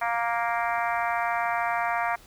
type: harmonic tone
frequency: 233.7 Hz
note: A#3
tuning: 5 cents sharp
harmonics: 3 / 4 / 5 / 6 / 7 / 8 / 9 / 10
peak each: -28 / -30 / -32 / -34 / -35 / -36 / -37 / -38 dBFS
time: 0.01-2.16 s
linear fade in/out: 10 ms
effects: pink hiss -53 dBFS RMS until 2.26 s